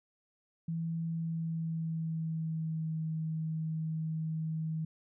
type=tone with pitch glide; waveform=sine; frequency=164.81 to 159.1 Hz; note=E3 to D#3; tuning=0 to +39 cents; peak=-32 dBFS; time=0.68-4.85 s; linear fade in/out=5 ms; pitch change=-61 cents; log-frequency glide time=1.04-2.97 s; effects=none